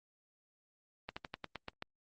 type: slowing click train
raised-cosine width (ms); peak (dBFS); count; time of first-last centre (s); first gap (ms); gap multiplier
0.3; -24; 8; 1.09-1.824; 75; 1.11
effects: Opus 24 kbps